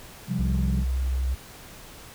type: chord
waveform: sine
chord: C suspended fourth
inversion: none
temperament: equal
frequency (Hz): 130.81 / 174.61 / 196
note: C3 / F3 / G3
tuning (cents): 0 / 0 / 0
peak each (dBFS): -28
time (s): 0.27-0.85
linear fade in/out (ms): 50
type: tone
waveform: sine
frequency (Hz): 64.6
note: C2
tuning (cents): -21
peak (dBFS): -22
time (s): 0.39-1.35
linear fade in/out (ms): 10
effects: tanh soft clip ceiling -15 dBFS + pink hiss -45 dBFS RMS until 2.14 s